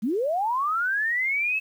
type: linear sweep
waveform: sine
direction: up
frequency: 190 to 2629 Hz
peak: -22 dBFS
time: 0.02-1.6 s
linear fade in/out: 20 ms
effects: 9-bit